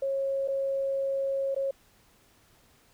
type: tone with dropouts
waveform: sine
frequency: 545 Hz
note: C#5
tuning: 29 cents flat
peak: -26 dBFS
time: 0.02-1.71 s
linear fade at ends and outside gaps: 5 ms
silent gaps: 0.477-0.483 / 1.547-1.562 s
effects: pink hiss -62 dBFS RMS until 2.93 s